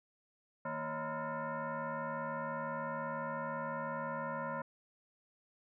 sine tone with frequency modulation, 233.1 Hz, A#3, in tune, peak -36 dBFS, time 0.65-4.62 s, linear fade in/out 5 ms, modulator 392 Hz, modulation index 3.2, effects none

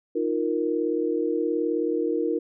sine chord, Eb suspended second, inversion none, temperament just, 311.1 / 350 / 466.7 Hz, Eb4 / F4 / Bb4, 0 / +4 / +2 cents, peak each -27 / -27 / -26 dBFS, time 0.15-2.39 s, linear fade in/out 10 ms, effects none

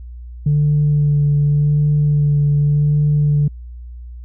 sine tone with vibrato, 146.83 Hz, D3, in tune, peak -10 dBFS, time 0.46-3.48 s, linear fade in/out 5 ms, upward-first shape sine, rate 0.87 Hz, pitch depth 17 cents each way, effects tanh soft clip ceiling -8 dBFS + added 60 Hz sine -30 dBFS peak until 4.24 s

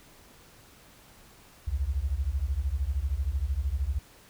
sine beating tone pair, 62.1 / 75.1 Hz, B1 / D2, +10 / +39 cents, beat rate 13 Hz, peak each -29 dBFS, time 1.67-3.99 s, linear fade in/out 10 ms, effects pink hiss -55 dBFS RMS until 4.29 s

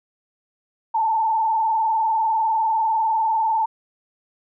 sine tone with vibrato, 886 Hz, A5, 12 cents sharp, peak -17 dBFS, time 0.94-3.66 s, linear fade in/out 10 ms, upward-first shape triangle, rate 20 Hz, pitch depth 88 cents each way, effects none

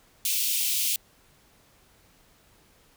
white high-pass noise, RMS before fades -26 dBFS, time 0.25-0.96 s, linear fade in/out 2 ms, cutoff 2400 Hz, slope 48 dB/octave, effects pink hiss -60 dBFS RMS until 2.96 s

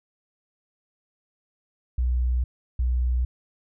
sine tone pair in turn, 61.74 / 61.74 Hz, B1 / B1, 0 / 0 cents, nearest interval unison, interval 0 cents, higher neither, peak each -20 dBFS, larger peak neither, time 1.98-2.44 / 2.79-3.25 s, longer neither, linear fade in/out 5 ms, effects none

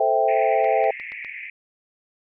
sine chord, A minor seventh, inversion none, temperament equal, 440 / 523.3 / 659.3 / 784 Hz, A4 / C5 / E5 / G5, 0 / 0 / 0 / 0 cents, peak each -24 / -23 / -21 / -21 dBFS, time 0-0.91 s, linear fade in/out 5 ms
pink band-pass noise, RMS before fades -35 dBFS, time 0.28-1.5 s, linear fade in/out 5 ms, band 1900 to 2500 Hz, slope 96 dB/octave
clicks, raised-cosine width 0.3 ms, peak -26 dBFS, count 5, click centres 0.645 / 0.841 / 0.999 / 1.12 / 1.247 s
effects none

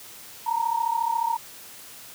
sine tone pair together, 909.8 / 944 Hz, A#5 / A#5, -42 / +22 cents, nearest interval minor second, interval 64 cents, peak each -25 / -25 dBFS, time 0.46-1.37 s, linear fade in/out 10 ms, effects white hiss -44 dBFS RMS until 2.14 s + high-pass 60 Hz 12 dB/octave

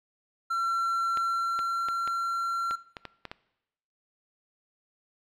triangle tone with pitch glide, 1357 to 1364.9 Hz, E6 to F6, +50 to -40 cents, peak -24 dBFS, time 0.5-2.76 s, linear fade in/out 10 ms, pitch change +10 cents, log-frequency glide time 1.16-1.96 s
clicks, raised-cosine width 0.3 ms, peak -21 dBFS, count 9, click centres 1.173 / 1.591 / 1.886 / 2.076 / 2.71 / 2.968 / 3.053 / 3.253 / 3.315 s
effects noise-tail reverb RT60 0.9 s tail -20 dB re dry

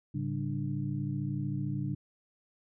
sine tone cluster, 108.3 / 141.6 / 197.3 / 298.3 Hz, A2 / C#3 / G3 / D4, -27 / +37 / +11 / +27 cents, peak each -38 / -33 / -38 / -39 dBFS, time 0.14-1.95 s, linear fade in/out 10 ms, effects none

